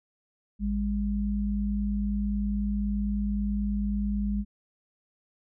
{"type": "tone pair together", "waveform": "sine", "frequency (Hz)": [54.7, 203.6], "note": ["A1", "G#3"], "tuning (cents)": [-9, -34], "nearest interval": "octave + major seventh", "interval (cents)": 2275, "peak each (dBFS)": [-29, -27], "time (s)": [0.59, 4.45], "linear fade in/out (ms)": 50, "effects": []}